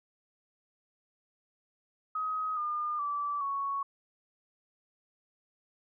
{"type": "tone with pitch steps", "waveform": "sine", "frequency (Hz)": [1263, 1210.2, 1159.5, 1111], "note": ["D#6", "D#6", "D6", "C#6"], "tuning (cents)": [26, -48, -22, 4], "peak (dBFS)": -30, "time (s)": [2.15, 3.83], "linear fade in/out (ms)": 5, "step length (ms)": 420, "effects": []}